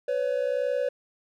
triangle tone pair together, 502 / 563.2 Hz, B4 / C#5, +28 / +27 cents, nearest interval major second, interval 199 cents, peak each -25 / -25 dBFS, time 0.08-0.89 s, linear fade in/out 5 ms, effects none

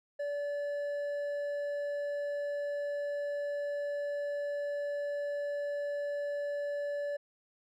sine tone with hard clipping, 577 Hz, D5, 31 cents flat, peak -34 dBFS, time 0.19-7.17 s, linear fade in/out 10 ms, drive 5 dB, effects none

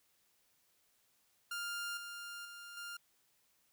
sawtooth tone with level steps, 1400 Hz, F6, 4 cents sharp, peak -35 / -41 / -45 / -40 dBFS, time 1.51-2.97 s, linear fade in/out 5 ms, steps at 1.97 / 2.45 / 2.77 s, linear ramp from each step 2 ms, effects white hiss -74 dBFS RMS until 3.72 s

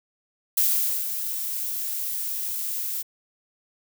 violet noise with ADSR envelope, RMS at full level -20 dBFS, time 0.57-3.03 s, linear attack 5 ms, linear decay 470 ms, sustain -9 dB, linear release 18 ms, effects none

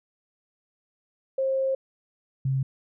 sine tone pair in turn, 533 / 133.75 Hz, C5 / C3, +32 / +38 cents, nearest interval 2 octaves, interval 2394 cents, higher first, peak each -22 / -22 dBFS, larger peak neither, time 1.38-1.75 / 2.45-2.63 s, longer first, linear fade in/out 5 ms, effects none

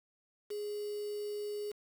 sine tone with quantisation, 415.3 Hz, G#4, in tune, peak -36 dBFS, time 0.5-1.72 s, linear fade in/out 10 ms, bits 8, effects none

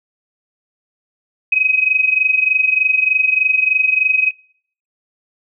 sine tone with amplitude modulation, 2529 Hz, D#7, 28 cents sharp, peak -8 dBFS, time 1.52-4.31 s, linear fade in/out 5 ms, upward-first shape sine, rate 23.3 Hz, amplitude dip 75%, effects noise-tail reverb RT60 0.6 s tail -25 dB re dry

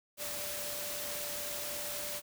sine tone in noise, 587.3 Hz, D5, in tune, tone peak -45 dBFS, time 0.17-2.22 s, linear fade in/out 50 ms, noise white, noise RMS -39 dBFS, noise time 0.17-2.22 s, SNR -9 dB, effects none

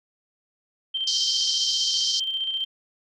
sine tone with tremolo, 3136 Hz, G7, in tune, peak -23 dBFS, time 0.94-2.65 s, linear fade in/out 10 ms, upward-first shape square, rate 15 Hz, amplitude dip 40%
white band-pass noise, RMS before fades -26 dBFS, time 1.07-2.2 s, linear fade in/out 5 ms, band 4300 to 5600 Hz, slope 48 dB/octave
effects none

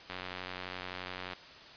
click train, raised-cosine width 0.3 ms, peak -23 dBFS, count 114, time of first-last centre 0.1-1.334 s, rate 91.6 Hz, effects white hiss -51 dBFS RMS until 1.76 s + resampled to 11025 Hz

